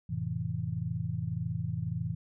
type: chord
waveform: sine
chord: F major seventh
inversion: none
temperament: just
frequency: 87.31 / 109.13 / 130.96 / 163.7 Hz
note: F2 / A2 / C3 / E3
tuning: 0 / -14 / +2 / -12 cents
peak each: -40 / -35 / -37 / -35 dBFS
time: 0.09-2.15 s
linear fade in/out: 10 ms
effects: none